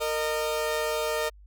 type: tone pair together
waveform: sawtooth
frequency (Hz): 460 / 614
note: A#4 / D#5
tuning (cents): -23 / -23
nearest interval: perfect fourth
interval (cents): 500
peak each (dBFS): -25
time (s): 0-1.3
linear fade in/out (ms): 20
effects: added 50 Hz sine -48 dBFS peak until 1.46 s